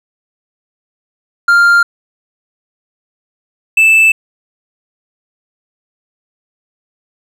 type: tone pair in turn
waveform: triangle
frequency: 1396.9 / 2637 Hz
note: F6 / E7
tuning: 0 / 0 cents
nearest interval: major seventh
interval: 1100 cents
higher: second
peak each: -3 dBFS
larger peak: neither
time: 1.48-1.83 / 3.77-4.12 s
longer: neither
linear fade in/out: 5 ms
effects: none